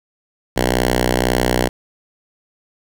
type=tone with notch filter; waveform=5% pulse; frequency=62 Hz; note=B1; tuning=7 cents sharp; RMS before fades=-17 dBFS; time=0.56-1.69 s; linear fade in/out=10 ms; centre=150 Hz; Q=2; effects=none